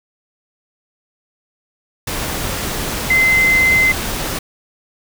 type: tone in noise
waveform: sine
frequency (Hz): 2064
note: C7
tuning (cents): -24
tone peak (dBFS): -10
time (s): 3.1-3.92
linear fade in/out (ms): 5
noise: pink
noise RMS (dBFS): -22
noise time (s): 2.07-4.39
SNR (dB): +9
effects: none